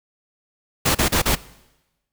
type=noise bursts; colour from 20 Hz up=pink; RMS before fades=-18 dBFS; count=4; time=0.85-1.355 s; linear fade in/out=10 ms; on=100 ms; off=35 ms; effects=noise-tail reverb RT60 1.0 s tail -20 dB re dry